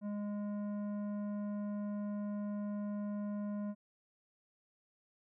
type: tone with tanh clipping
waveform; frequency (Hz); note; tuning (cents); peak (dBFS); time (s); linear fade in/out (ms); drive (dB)
triangle; 206.1; G#3; -13; -38; 0.01-3.75; 50; 15
effects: none